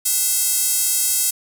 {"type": "tone with high-pass filter", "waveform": "square", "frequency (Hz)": 293.7, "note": "D4", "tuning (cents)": 0, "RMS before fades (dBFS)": -19, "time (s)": [0.05, 1.31], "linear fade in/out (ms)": 10, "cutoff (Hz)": 8400, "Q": 1.3, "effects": []}